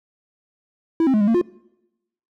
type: tone with pitch steps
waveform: triangle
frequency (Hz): 328.2 / 265.5 / 212.7 / 203.9 / 228.7 / 353.6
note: E4 / C4 / G#3 / G#3 / A#3 / F4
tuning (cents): -8 / +25 / +42 / -32 / -33 / +22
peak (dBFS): -12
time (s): 1-1.414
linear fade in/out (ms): 2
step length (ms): 69
effects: noise-tail reverb RT60 0.9 s tail -23 dB re dry